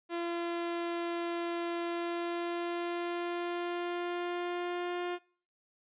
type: tone with pitch glide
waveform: sawtooth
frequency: 342.1 to 353.6 Hz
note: F4 to F4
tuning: -36 to +22 cents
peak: -29 dBFS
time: 0.09-5.19 s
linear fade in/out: 50 ms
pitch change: +58 cents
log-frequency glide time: 1.82-5.02 s
effects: noise-tail reverb RT60 0.5 s tail -24 dB re dry + resampled to 8000 Hz